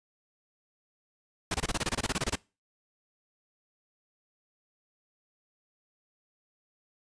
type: noise bursts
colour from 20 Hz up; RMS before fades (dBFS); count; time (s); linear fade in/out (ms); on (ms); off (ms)
pink; -29; 15; 1.51-2.356; 5; 34; 24
effects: noise-tail reverb RT60 0.3 s tail -24 dB re dry + resampled to 22050 Hz